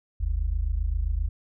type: tone pair together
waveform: sine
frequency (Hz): 45.7 / 73.3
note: F#1 / D2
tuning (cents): -21 / -3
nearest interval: minor sixth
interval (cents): 818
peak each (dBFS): -25 / -27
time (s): 0.2-1.29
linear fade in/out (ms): 10
effects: none